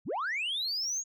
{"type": "linear sweep", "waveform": "sine", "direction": "up", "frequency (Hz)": [77.78, 6760], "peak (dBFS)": -28, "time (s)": [0.05, 1.04], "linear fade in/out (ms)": 50, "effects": ["tanh soft clip ceiling -28 dBFS"]}